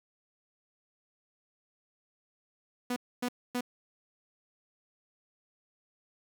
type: tone bursts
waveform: sawtooth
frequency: 246.2 Hz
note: B3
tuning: 5 cents flat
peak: -26 dBFS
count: 3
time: 2.9-3.609 s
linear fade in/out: 5 ms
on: 63 ms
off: 260 ms
effects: 9-bit